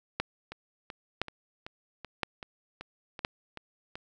two click trains, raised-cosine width 0.3 ms, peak -12 / -24 dBFS, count 4 / 10, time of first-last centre 0.2-3.249 / 0.52-3.955 s, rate 0.984 / 2.62 Hz, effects none

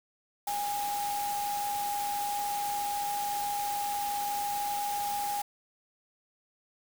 sine tone in noise, 818 Hz, G#5, 26 cents flat, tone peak -30 dBFS, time 0.47-5.42 s, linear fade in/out 5 ms, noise white, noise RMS -39 dBFS, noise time 0.47-5.42 s, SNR +6 dB, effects none

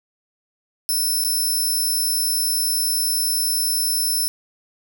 5% pulse tone with dropouts, 5310 Hz, E8, 12 cents sharp, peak -13 dBFS, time 0.89-4.28 s, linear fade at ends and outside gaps 0 ms, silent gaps 1.239-1.247 s, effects none

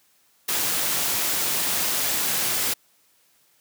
white noise, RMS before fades -24 dBFS, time 0.48-2.74 s, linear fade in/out 10 ms, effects white hiss -62 dBFS RMS until 3.6 s + high-pass 100 Hz 12 dB/octave

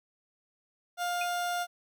30% pulse tone, 705 Hz, F5, 16 cents sharp, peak -27 dBFS, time 0.97-1.67 s, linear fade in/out 50 ms
sine tone with exponential decay, 2489 Hz, D#7, in tune, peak -29 dBFS, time 1.21-1.29 s, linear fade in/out 5 ms, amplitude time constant 16 ms
effects none

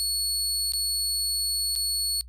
25% pulse tone with dropouts, 4395 Hz, C#8, 16 cents flat, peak -20 dBFS, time 0-2.21 s, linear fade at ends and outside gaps 0 ms, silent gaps 0.721-0.735 / 1.753-1.76 s, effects noise-tail reverb RT60 0.1 s tail -22 dB re dry + added 60 Hz sine -42 dBFS peak until 2.28 s

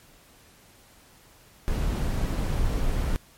brown noise, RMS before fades -25 dBFS, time 1.68-3.16 s, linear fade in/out 0 ms, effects pink hiss -55 dBFS RMS until 3.37 s + MP3 64 kbps

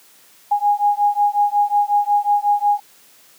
sine beating tone pair, 820 / 825.5 Hz, G#5 / G#5, -22 / -11 cents, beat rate 5.5 Hz, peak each -17 dBFS, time 0.51-2.8 s, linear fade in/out 10 ms, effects white hiss -50 dBFS RMS until 3.38 s + high-pass 150 Hz 12 dB/octave

